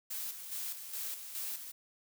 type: noise with tremolo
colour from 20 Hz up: blue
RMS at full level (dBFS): -39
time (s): 0.1-1.72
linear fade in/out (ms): 10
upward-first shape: square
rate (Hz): 2.4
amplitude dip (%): 55
effects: none